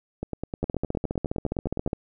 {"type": "two click trains", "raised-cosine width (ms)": 2, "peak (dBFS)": [-13, -16], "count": [20, 17], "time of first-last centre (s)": [[0.63, 1.931], [0.23, 1.876]], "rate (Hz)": [14.6, 9.72], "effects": []}